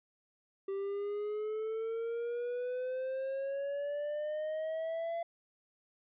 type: exponential sweep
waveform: triangle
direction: up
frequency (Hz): 389.3 to 680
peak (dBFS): -32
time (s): 0.68-5.23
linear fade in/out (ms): 5
effects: resampled to 8000 Hz